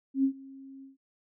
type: tone with ADSR envelope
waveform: sine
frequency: 270 Hz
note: C#4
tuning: 45 cents flat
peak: -20 dBFS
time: 0.14-0.97 s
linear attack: 99 ms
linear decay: 85 ms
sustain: -24 dB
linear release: 140 ms
effects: none